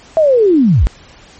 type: linear sweep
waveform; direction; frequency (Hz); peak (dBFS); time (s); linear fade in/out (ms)
sine; down; 659.3 to 31.3; -6; 0.17-0.87; 0
effects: pink hiss -41 dBFS RMS until 1.39 s + MP3 32 kbps